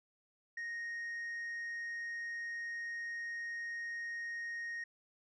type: tone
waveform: sine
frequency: 1864.7 Hz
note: A#6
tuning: in tune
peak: -36 dBFS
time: 0.57-4.84 s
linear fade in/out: 5 ms
effects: tanh soft clip ceiling -38 dBFS